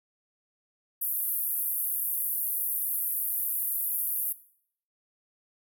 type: band-pass noise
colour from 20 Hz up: white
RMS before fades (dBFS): -30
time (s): 1.01-4.33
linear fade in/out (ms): 10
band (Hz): 11000 to 15000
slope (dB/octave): 48
effects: noise-tail reverb RT60 0.6 s tail -17 dB re dry